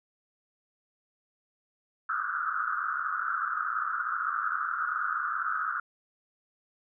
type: band-pass noise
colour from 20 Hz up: pink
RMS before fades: -31 dBFS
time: 2.09-5.8 s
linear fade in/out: 5 ms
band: 1200 to 1500 Hz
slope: 96 dB/octave
effects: none